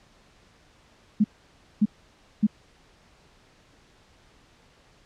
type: tone bursts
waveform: sine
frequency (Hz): 210.9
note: G#3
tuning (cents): +27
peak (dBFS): -15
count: 3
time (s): 1.2-2.469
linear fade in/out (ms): 10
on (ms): 43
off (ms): 570
effects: pink hiss -58 dBFS RMS until 5.05 s + low-pass 6000 Hz 12 dB/octave